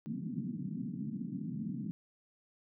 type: band-pass noise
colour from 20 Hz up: white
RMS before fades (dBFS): -39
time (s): 0.06-1.91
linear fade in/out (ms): 0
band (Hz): 140 to 260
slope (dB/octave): 48
effects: none